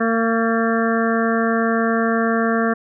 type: harmonic tone with a mistuned harmonic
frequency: 227.7 Hz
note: A#3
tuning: 40 cents flat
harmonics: 1 / 2 / 3 / 5 / 6 / 7 / 8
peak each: -19 / -22 / -24 / -26 / -27 / -27 / -28 dBFS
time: 0-2.74 s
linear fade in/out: 10 ms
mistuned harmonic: 8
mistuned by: -43 cents
effects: none